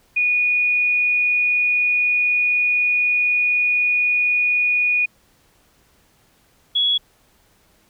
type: tone pair in turn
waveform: sine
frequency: 2459 / 3361 Hz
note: D#7 / G#7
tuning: -21 / +20 cents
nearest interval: perfect fourth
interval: 541 cents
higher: second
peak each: -15 dBFS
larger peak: neither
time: 0.16-5.06 / 6.75-6.98 s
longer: first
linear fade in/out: 10 ms
effects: pink hiss -58 dBFS RMS until 7.89 s